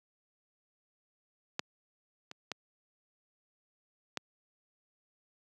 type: clicks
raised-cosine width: 0.2 ms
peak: -14 / -26 / -18 / -16 dBFS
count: 4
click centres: 1.594 / 2.314 / 2.517 / 4.173 s
effects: high-pass 150 Hz 12 dB/octave